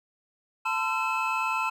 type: tone cluster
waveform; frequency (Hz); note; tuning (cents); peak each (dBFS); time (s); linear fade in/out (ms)
triangle; 885 / 1024 / 1346 / 2595; A5 / C6 / E6 / E7; +10 / -38 / +36 / -28; -29; 0.65-1.7; 10
effects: none